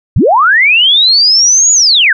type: linear two-way sweep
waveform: sine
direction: up then down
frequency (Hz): 56.1 to 6900 to 1462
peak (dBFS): -4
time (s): 0.16-2.13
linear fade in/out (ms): 5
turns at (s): 1.72
effects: none